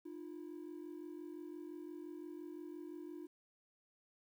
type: ring-modulated tone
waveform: triangle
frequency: 327 Hz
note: E4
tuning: 14 cents flat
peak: -40 dBFS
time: 0.05-3.27 s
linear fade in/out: 10 ms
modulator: 22.9 Hz
effects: tanh soft clip ceiling -39 dBFS + 12-bit